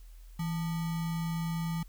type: tone with sample-and-hold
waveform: sine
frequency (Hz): 164.81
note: E3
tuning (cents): 0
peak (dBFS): -30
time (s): 0.39-1.83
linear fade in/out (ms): 5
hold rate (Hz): 1050
effects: added 41 Hz sine -47 dBFS peak until 1.88 s + white hiss -65 dBFS RMS until 1.88 s